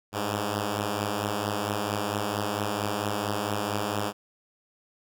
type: beating tone pair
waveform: 5% pulse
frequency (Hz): 100.1 / 104.5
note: G2 / G#2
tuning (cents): +37 / +11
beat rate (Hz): 4.4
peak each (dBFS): -22 / -17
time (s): 0.12-4.13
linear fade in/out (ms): 50
effects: none